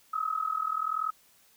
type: tone with amplitude modulation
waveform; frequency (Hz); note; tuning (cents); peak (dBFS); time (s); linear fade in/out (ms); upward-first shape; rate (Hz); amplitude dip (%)
sine; 1279; D#6; +47; -24; 0.13-1.11; 10; sine; 40.7; 85
effects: white hiss -62 dBFS RMS until 1.56 s